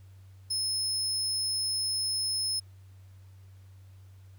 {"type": "tone", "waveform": "30% pulse", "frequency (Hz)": 5190, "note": "E8", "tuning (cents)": -28, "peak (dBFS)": -24, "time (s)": [0.5, 2.6], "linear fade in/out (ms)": 10, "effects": ["added 95 Hz sine -49 dBFS peak until 4.38 s", "pink hiss -67 dBFS RMS until 4.38 s"]}